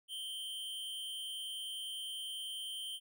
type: tone with amplitude modulation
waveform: square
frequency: 3115 Hz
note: G7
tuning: 12 cents flat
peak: -38 dBFS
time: 0.08-3 s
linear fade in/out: 50 ms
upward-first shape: sine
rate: 219 Hz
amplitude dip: 60%
effects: none